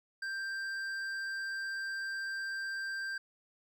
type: tone with hard clipping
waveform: sine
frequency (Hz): 1577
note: G6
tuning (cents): +10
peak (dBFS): -37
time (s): 0.22-3.18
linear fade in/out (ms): 5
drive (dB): 8
effects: none